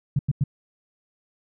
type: tone bursts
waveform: sine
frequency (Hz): 139.2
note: C#3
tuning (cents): +8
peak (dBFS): -17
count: 3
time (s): 0.16-0.439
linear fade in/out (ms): 5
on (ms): 31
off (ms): 93
effects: none